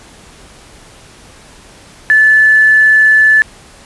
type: tone with quantisation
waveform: sine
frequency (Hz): 1741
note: A6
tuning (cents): -19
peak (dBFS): -4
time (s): 2.1-3.42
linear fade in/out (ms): 0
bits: 5
effects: pink hiss -39 dBFS RMS until 3.85 s + resampled to 24000 Hz